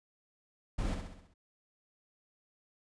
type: noise with echo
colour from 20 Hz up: brown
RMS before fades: -34 dBFS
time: 0.78-0.95 s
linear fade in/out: 10 ms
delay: 65 ms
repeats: 6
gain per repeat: -5 dB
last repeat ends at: 1.34 s
effects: resampled to 22050 Hz